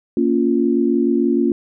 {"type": "chord", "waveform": "sine", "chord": "Bb minor", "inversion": "none", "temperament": "just", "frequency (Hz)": [233.1, 279.7, 349.6], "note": ["Bb3", "Db4", "F4"], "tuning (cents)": [0, 16, 2], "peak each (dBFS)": -18, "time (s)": [0.17, 1.52], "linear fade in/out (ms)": 2, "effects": []}